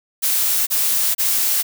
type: noise bursts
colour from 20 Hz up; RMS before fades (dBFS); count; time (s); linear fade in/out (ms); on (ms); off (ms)
blue; -18; 3; 0.22-1.63; 20; 450; 30
effects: none